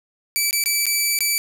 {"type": "tone with dropouts", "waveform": "10% pulse", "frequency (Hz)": 2312, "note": "D7", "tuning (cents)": -28, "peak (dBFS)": -9, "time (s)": [0.36, 1.38], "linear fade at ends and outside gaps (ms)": 0, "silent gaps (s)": [[0.509, 0.529], [0.639, 0.659], [0.856, 0.866], [1.189, 1.206]], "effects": []}